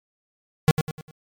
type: tone with echo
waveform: square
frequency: 155.56 Hz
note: D#3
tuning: in tune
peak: -12 dBFS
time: 0.68-0.71 s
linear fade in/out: 0 ms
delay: 100 ms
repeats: 4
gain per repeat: -8 dB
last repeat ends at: 1.11 s
effects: MP3 96 kbps